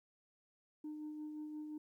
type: tone with tremolo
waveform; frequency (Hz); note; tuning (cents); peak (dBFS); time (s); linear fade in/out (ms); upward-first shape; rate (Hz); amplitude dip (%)
sine; 303.8; D#4; -41; -40; 0.84-1.78; 5; sine; 5.7; 35
effects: tanh soft clip ceiling -40 dBFS + 13-bit